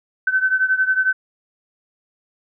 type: beating tone pair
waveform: sine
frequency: 1522 / 1533 Hz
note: F#6 / G6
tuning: +48 / -39 cents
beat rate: 11 Hz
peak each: -17 / -20 dBFS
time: 0.27-1.13 s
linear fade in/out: 5 ms
effects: none